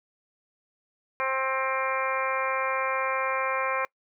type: harmonic tone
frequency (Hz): 264.5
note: C4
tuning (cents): +19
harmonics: 2 / 3 / 4 / 5 / 6 / 7 / 8 / 9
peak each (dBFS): -31 / -37 / -29 / -34 / -36 / -38 / -36 / -34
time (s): 1.2-3.85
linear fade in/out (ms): 0
effects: noise-tail reverb RT60 0.1 s tail -24 dB re dry